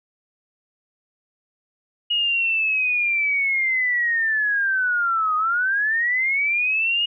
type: linear two-way sweep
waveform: sine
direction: down then up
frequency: 2887 to 1235 to 2887 Hz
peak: -18 dBFS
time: 2.1-7.06 s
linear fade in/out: 10 ms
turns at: 5.36 s
effects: none